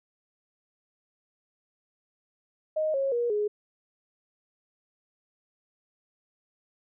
sine tone with pitch steps, 622.3 / 544.9 / 477.1 / 417.7 Hz, D#5 / C#5 / A#4 / G#4, 0 / -30 / +40 / +10 cents, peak -24 dBFS, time 2.76-3.48 s, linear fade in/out 10 ms, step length 180 ms, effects none

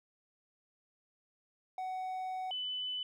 triangle / sine tone pair in turn, 747 / 3002 Hz, F#5 / F#7, +16 / +24 cents, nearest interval 2 octaves, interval 2408 cents, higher second, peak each -34 / -35 dBFS, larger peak first, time 1.78-2.51 / 2.51-3.03 s, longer first, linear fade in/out 2 ms, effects none

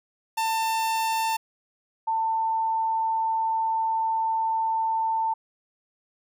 45% pulse / sine tone pair in turn, 894 / 894 Hz, A5 / A5, +27 / +27 cents, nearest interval unison, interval 0 cents, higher neither, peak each -23 / -22 dBFS, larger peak second, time 0.37-1.37 / 2.07-5.34 s, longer second, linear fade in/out 10 ms, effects none

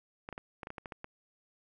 clicks, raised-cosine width 0.5 ms, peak -26 dBFS, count 10, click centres 0.289 / 0.327 / 0.379 / 0.632 / 0.671 / 0.704 / 0.782 / 0.858 / 0.922 / 1.044 s, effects none

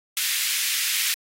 pink high-pass noise, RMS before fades -24 dBFS, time 0.17-1.14 s, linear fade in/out 0 ms, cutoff 2000 Hz, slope 24 dB/octave, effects AAC 48 kbps

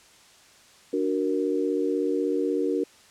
sine chord, D augmented, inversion none, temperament equal, 293.7 / 370 / 466.2 Hz, D4 / F#4 / A#4, 0 / 0 / 0 cents, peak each -27 dBFS, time 0.93-2.84 s, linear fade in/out 5 ms, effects white hiss -54 dBFS RMS until 3.1 s + low-pass 8000 Hz 12 dB/octave

